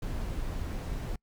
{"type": "noise", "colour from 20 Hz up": "brown", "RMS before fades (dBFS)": -34, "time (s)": [0.02, 1.16], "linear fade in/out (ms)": 5, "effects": ["noise-tail reverb RT60 0.1 s tail -26 dB re dry"]}